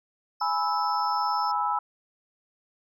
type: tone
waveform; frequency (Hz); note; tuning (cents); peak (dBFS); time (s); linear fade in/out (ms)
triangle; 5274; E8; 0; -35; 0.4-1.52; 10
type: chord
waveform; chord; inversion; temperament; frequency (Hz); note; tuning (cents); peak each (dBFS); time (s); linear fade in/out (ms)
sine; E major; first; equal with one note detuned; 830.6 / 987.8 / 1310.2; G#5 / B5 / E6; 0 / 0 / -11; -28; 0.41-1.79; 5
effects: none

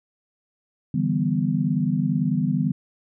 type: chord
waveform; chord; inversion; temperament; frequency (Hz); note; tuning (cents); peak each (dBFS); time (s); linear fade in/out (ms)
sine; E minor seventh; third; equal; 146.83 / 164.81 / 196 / 246.9; D3 / E3 / G3 / B3; 0 / 0 / 0 / 0; -25; 0.94-2.72; 5
effects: none

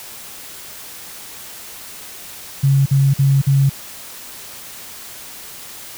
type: tone bursts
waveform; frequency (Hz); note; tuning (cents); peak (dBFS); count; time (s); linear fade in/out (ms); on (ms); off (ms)
sine; 137.4; C#3; -15; -10; 4; 2.63-3.697; 10; 230; 49
effects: white hiss -35 dBFS RMS until 5.97 s

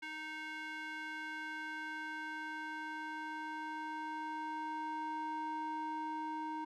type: tone with band-pass filter sweep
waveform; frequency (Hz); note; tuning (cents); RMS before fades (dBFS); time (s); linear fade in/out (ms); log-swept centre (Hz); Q
square; 311.1; D#4; 0; -42; 0.02-6.65; 10; 2000 to 790; 2.4
effects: none

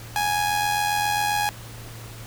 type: tone with amplitude modulation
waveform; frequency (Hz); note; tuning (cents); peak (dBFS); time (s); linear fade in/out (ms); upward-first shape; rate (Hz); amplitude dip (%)
sawtooth; 830.6; G#5; 0; -15; 0.16-1.49; 0; sine; 87.4; 50
effects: added 114 Hz sine -39 dBFS peak until 2.26 s + pink hiss -42 dBFS RMS until 2.26 s

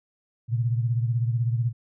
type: beating tone pair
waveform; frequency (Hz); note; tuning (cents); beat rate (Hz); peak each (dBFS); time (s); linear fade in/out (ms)
sine; 116.54 / 132.54; A#2 / C3; 0 / +23; 16; -22 / -29; 0.48-1.73; 50
effects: none

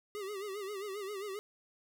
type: tone with vibrato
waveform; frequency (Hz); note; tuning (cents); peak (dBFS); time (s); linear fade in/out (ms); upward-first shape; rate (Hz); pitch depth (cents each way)
square; 400.9; G4; +39; -39; 0.15-1.39; 0; sine; 7.5; 100
effects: 13-bit

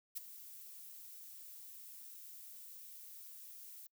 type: noise with ADSR envelope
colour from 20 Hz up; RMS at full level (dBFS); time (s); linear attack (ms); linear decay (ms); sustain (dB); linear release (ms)
violet; -39; 0.15-3.87; 23; 12; -14; 5
effects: noise-tail reverb RT60 0.1 s tail -25 dB re dry

